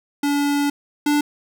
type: tone pair in turn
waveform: square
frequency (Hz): 286.8 / 293.3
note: D4 / D4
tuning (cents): -41 / -2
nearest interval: unison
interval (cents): 39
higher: second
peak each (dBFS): -18 / -16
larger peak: second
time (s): 0.23-0.7 / 1.06-1.21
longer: first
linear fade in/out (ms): 5
effects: none